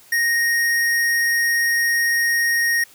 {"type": "tone", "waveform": "square", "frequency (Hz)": 1864.7, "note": "A#6", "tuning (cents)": 0, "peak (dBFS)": -17, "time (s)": [0.12, 2.84], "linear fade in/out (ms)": 5, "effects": ["white hiss -49 dBFS RMS until 2.94 s"]}